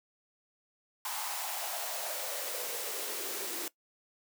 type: noise with high-pass filter sweep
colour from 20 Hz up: white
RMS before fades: -37 dBFS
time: 1.05-3.68 s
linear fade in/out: 2 ms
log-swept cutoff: 930 to 330 Hz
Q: 4.6
effects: noise-tail reverb RT60 0.1 s tail -20 dB re dry